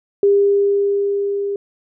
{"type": "tone with level ramp", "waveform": "sine", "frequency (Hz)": 401.6, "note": "G4", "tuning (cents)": 42, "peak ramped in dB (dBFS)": [-9, -19], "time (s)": [0.23, 1.56], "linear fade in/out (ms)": 2, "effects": []}